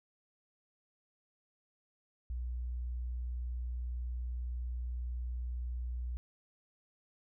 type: tone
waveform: sine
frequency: 60.9 Hz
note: B1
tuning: 24 cents flat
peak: -35 dBFS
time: 2.3-6.17 s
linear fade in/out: 0 ms
effects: none